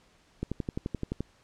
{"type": "click train", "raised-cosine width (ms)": 3, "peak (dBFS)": -18, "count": 10, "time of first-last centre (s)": [0.43, 1.206], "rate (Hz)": 11.6, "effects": ["pink hiss -63 dBFS RMS until 1.43 s", "low-pass 7000 Hz 12 dB/octave"]}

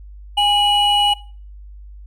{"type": "tone pair together", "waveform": "triangle", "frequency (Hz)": [821, 2928], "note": ["G#5", "F#7"], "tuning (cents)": [-20, -19], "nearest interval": "octave + minor seventh", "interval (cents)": 2201, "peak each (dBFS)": -14, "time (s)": [0.37, 1.14], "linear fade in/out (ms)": 10, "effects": ["noise-tail reverb RT60 0.4 s tail -20 dB re dry", "added 50 Hz sine -35 dBFS peak until 2.06 s"]}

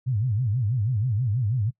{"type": "tone with vibrato", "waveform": "sine", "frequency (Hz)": 114.7, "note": "A#2", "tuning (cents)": -28, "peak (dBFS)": -21, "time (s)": [0.06, 1.71], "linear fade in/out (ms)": 20, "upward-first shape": "sine", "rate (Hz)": 6.2, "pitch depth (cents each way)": 250, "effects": ["noise-tail reverb RT60 0.1 s tail -23 dB re dry"]}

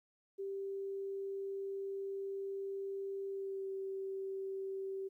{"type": "tone with pitch glide", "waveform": "sine", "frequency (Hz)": [392, 386.6], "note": ["G4", "G4"], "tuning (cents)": [0, -24], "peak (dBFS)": -38, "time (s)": [0.38, 5.09], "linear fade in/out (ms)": 20, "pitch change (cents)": -24, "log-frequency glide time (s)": [3.29, 3.69], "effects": ["13-bit"]}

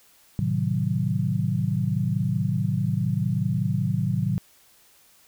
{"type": "chord", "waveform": "sine", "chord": "A diminished seventh", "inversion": "none", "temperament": "equal with one note detuned", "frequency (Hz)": [110, 130.81, 155.56, 186.5], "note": ["A2", "C3", "Eb3", "Gb3"], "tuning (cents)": [0, 0, 0, 14], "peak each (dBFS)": -27, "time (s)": [0.39, 4.38], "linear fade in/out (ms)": 0, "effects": ["white hiss -57 dBFS RMS until 5.27 s"]}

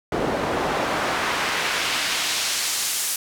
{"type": "noise with band-pass filter sweep", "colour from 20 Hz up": "pink", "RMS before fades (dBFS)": -24, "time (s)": [0.12, 3.16], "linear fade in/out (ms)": 2, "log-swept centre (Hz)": [410, 10000], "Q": 0.72, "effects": []}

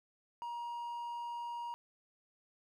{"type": "tone", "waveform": "triangle", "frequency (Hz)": 948, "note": "A#5", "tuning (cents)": 29, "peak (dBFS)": -37, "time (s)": [0.42, 1.74], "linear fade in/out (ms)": 0, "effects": []}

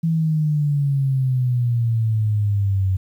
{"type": "exponential sweep", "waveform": "sine", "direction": "down", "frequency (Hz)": [165.7, 93.4], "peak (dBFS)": -16, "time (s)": [0.03, 2.97], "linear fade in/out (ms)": 10, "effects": ["9-bit"]}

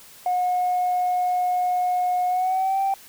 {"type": "tone with pitch glide", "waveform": "sine", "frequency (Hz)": [724, 780.5], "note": ["F#5", "G5"], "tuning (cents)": [-38, -8], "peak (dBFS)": -18, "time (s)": [0.26, 2.94], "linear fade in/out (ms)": 2, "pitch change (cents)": 130, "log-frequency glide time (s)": [2.28, 2.8], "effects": ["tanh soft clip ceiling -16 dBFS", "white hiss -47 dBFS RMS until 3.08 s"]}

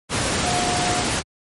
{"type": "tone in noise", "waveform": "sine", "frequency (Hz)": 717, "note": "F5", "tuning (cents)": 45, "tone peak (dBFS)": -23, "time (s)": [0.43, 1.04], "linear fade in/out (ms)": 50, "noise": "pink", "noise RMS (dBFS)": -21, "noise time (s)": [0.09, 1.23], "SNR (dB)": -5, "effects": ["high-pass 80 Hz 12 dB/octave", "MP3 48 kbps"]}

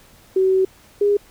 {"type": "tone pair in turn", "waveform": "sine", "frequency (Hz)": [378.6, 408.4], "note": ["F#4", "G#4"], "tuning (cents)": [40, -29], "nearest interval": "minor second", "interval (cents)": 131, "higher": "second", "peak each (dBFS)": -13, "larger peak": "neither", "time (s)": [[0.36, 0.65], [1.01, 1.17]], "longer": "first", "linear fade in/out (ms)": 5, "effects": ["pink hiss -50 dBFS RMS until 1.3 s"]}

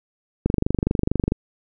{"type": "click train", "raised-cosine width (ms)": 3, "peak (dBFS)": -6, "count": 22, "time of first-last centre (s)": [0.46, 1.321], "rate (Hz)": 24.4, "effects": []}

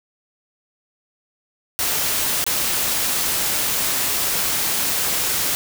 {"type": "noise with dropouts", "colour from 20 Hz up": "white", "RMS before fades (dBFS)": -21, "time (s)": [1.79, 5.55], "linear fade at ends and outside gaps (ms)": 0, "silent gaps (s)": [2.441, 2.465], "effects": []}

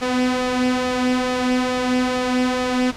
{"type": "tone with flanger", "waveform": "sawtooth", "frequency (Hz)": 252, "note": "B3", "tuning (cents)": 35, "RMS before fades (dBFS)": -20, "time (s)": [0.01, 2.92], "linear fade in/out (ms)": 20, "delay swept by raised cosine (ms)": [1.6, 3.6], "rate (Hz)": 2.3, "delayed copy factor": 0.5, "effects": ["pink hiss -37 dBFS RMS until 2.96 s", "low-pass 6000 Hz 12 dB/octave"]}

